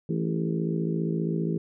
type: harmonic tone with a mistuned harmonic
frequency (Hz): 55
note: A1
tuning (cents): 0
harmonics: 3 / 4 / 5 / 6 / 7 / 8 / 9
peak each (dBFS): -27 / -32 / -38 / -33 / -34 / -39 / -48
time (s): 0.09-1.58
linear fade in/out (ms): 5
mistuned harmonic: 7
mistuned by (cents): +52
effects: none